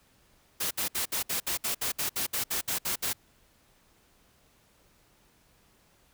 white noise bursts, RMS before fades -30 dBFS, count 15, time 0.6-3.132 s, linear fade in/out 10 ms, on 110 ms, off 63 ms, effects pink hiss -64 dBFS RMS until 6.13 s

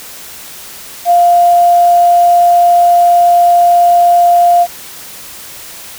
sine tone with quantisation, 698.5 Hz, F5, in tune, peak -4 dBFS, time 1.05-4.67 s, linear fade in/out 50 ms, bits 5, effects white hiss -30 dBFS RMS until 5.98 s

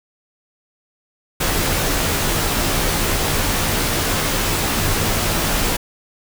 pink noise with comb filter, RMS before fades -19 dBFS, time 1.4-5.77 s, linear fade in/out 10 ms, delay 16 ms, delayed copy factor -0.55, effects none

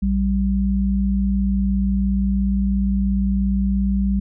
sine tone pair together, 58.46 / 195.6 Hz, A#1 / G3, +6 / -4 cents, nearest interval octave + major sixth, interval 2090 cents, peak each -20 / -18 dBFS, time 0.02-4.2 s, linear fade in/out 10 ms, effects none

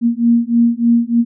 sine beating tone pair, 233.1 / 236.4 Hz, A#3 / A#3, 0 / +24 cents, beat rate 3.3 Hz, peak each -13 dBFS, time 0.01-1.25 s, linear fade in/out 50 ms, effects none

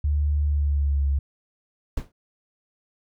sine tone with pitch glide, 73.42 to 69.66 Hz, D2 to C#2, 0 to +9 cents, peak -19 dBFS, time 0.04-1.19 s, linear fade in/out 5 ms, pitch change -91 cents, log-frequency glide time 0.45-1.08 s
brown noise with exponential decay, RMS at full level -25 dBFS, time 1.97-2.12 s, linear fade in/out 5 ms, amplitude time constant 31 ms
effects none

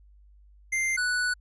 square tone pair in turn, 2093 / 1480 Hz, C7 / F#6, 0 / 0 cents, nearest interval tritone, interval 600 cents, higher first, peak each -25 dBFS, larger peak neither, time 0.72-0.97 / 0.97-1.34 s, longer second, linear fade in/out 10 ms, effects added 50 Hz sine -52 dBFS peak until 1.4 s + resampled to 24000 Hz

